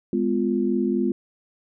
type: chord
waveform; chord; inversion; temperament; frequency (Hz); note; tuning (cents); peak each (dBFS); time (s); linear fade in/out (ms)
sine; F diminished; first; equal with one note detuned; 207.7 / 251.8 / 349.2; Ab3 / Cb4 / F4; 0 / +34 / 0; -24; 0.13-1.12; 2
effects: none